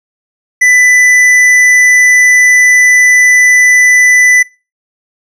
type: tone with hard clipping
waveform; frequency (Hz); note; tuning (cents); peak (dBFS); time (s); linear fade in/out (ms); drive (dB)
triangle; 1992; B6; +14; -5; 0.61-4.43; 10; 12
effects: noise-tail reverb RT60 0.3 s tail -23 dB re dry